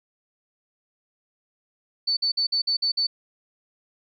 sine tone bursts, 4506 Hz, C#8, 28 cents sharp, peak -20 dBFS, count 7, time 2.07-3.07 s, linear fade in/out 10 ms, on 100 ms, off 50 ms, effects none

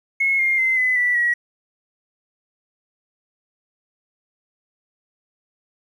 triangle tone with pitch steps, 2176 / 2121 / 2068 / 2016 / 1965.7 / 1916.3 Hz, C#7 / C7 / C7 / B6 / B6 / A#6, -33 / +23 / -21 / +35 / -9 / +47 cents, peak -12 dBFS, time 0.2-1.34 s, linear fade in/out 10 ms, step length 190 ms, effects tanh soft clip ceiling -14 dBFS

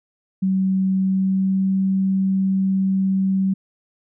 sine tone with pitch glide, 190 to 191.65 Hz, F#3 to G3, +46 to -39 cents, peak -16 dBFS, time 0.42-3.54 s, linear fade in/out 10 ms, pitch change +15 cents, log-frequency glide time 0.95-1.72 s, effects none

